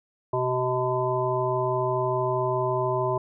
harmonic tone, 126.8 Hz, B2, 46 cents sharp, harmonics 1 / 3 / 5 / 7 / 8, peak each -30 / -27 / -28 / -32 / -29 dBFS, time 0.33-3.18 s, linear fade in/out 5 ms, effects none

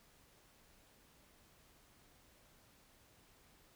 silence, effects pink hiss -67 dBFS RMS until 3.75 s

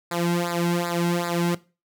sawtooth tone with flanger, 172.7 Hz, F3, 19 cents flat, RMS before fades -24 dBFS, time 0.11-1.55 s, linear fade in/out 5 ms, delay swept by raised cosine 0.33 to 1.73 ms, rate 2.6 Hz, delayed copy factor -1, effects noise-tail reverb RT60 0.3 s tail -19 dB re dry

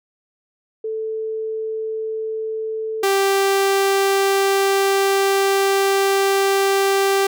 sine / sawtooth tone pair in turn, 440 / 392 Hz, A4 / G4, 0 / 0 cents, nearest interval major second, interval 200 cents, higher first, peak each -22 / -11 dBFS, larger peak second, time 0.84-3.03 / 3.03-7.27 s, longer second, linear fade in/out 5 ms, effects none

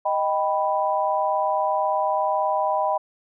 sine chord, Eb augmented, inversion none, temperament equal, 622.3 / 784 / 987.8 Hz, Eb5 / G5 / B5, 0 / 0 / 0 cents, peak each -24 dBFS, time 0.05-2.98 s, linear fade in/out 10 ms, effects none

